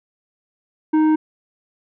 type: tone with tanh clipping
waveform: triangle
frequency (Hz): 311.1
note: D#4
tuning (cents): 0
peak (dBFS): -14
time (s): 0.93-1.16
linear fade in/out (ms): 10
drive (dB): 13
effects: none